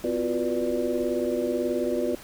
sine tone cluster, 253.4 / 345.1 / 363.6 / 488.7 / 588 Hz, B3 / F4 / F#4 / B4 / D5, +45 / -21 / -30 / -18 / +2 cents, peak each -30 dBFS, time 0.04-2.15 s, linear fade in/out 2 ms, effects pink hiss -45 dBFS RMS until 2.23 s

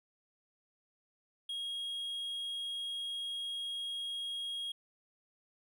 triangle tone, 3277 Hz, G#7, 24 cents flat, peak -35 dBFS, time 1.49-4.72 s, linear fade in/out 5 ms, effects none

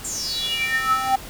square tone with high-pass filter sweep, 261.5 Hz, C4, 1 cent flat, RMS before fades -23 dBFS, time 0.04-1.16 s, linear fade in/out 10 ms, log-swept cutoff 7800 to 790 Hz, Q 9.9, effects pink hiss -38 dBFS RMS until 1.29 s

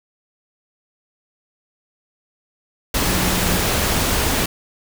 sine tone in noise, 183 Hz, F#3, 19 cents flat, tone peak -24 dBFS, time 3.07-3.58 s, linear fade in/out 5 ms, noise pink, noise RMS -19 dBFS, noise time 2.94-4.46 s, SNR -8 dB, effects none

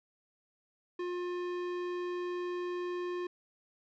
sine tone with tanh clipping, 355.6 Hz, F4, 31 cents sharp, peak -36 dBFS, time 0.99-3.27 s, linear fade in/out 5 ms, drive 17 dB, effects none

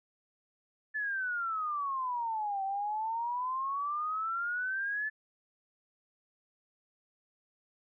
sine exponential two-way sweep, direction down then up, 1748 to 769 to 1748 Hz, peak -31 dBFS, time 0.94-5.1 s, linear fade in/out 20 ms, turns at 2.63 s, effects none

